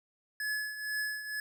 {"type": "tone with tremolo", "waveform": "square", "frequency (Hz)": 1705, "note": "G#6", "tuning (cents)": 45, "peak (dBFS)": -31, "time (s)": [0.4, 1.4], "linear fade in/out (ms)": 2, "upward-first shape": "triangle", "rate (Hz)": 2.1, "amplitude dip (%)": 70, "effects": []}